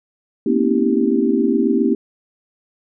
sine tone cluster, 229.8 / 249 / 276.3 / 323.3 / 391.8 Hz, A#3 / B3 / C#4 / E4 / G4, -25 / +14 / -6 / -34 / -1 cents, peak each -20 dBFS, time 0.46-1.95 s, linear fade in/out 5 ms, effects none

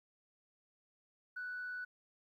sine tone with frequency modulation, 1484 Hz, F#6, 5 cents sharp, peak -39 dBFS, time 1.36-1.85 s, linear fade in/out 10 ms, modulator 83.8 Hz, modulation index 0.24, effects tanh soft clip ceiling -36 dBFS + 13-bit

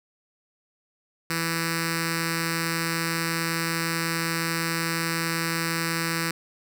5% pulse tone with notch filter, 165.4 Hz, E3, 6 cents sharp, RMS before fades -27 dBFS, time 1.3-6.31 s, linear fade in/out 2 ms, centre 710 Hz, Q 0.59, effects none

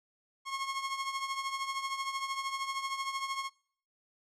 sawtooth tone with tremolo, 1085 Hz, C#6, 37 cents flat, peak -27 dBFS, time 0.45-3.5 s, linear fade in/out 50 ms, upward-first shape triangle, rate 13 Hz, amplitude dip 70%, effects noise-tail reverb RT60 0.6 s tail -24 dB re dry + low-pass 8000 Hz 12 dB/octave

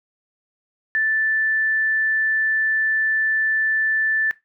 sine tone, 1760 Hz, A6, in tune, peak -17 dBFS, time 0.95-4.31 s, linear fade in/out 0 ms, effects noise-tail reverb RT60 0.2 s tail -19 dB re dry

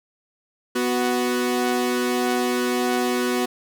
sawtooth tone pair together, 247.2 / 370 Hz, B3 / F#4, +2 / 0 cents, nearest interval perfect fifth, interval 698 cents, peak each -19 dBFS, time 0.75-3.46 s, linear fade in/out 10 ms, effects none

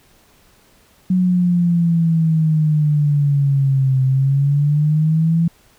sine exponential two-way sweep, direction down then up, 184.9 to 130.81 to 168.5 Hz, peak -12 dBFS, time 1.1-5.48 s, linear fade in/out 5 ms, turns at 4.03 s, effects pink hiss -53 dBFS RMS until 5.78 s

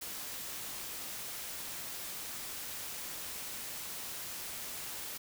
white noise, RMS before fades -42 dBFS, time 0.01-5.18 s, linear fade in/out 10 ms, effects none

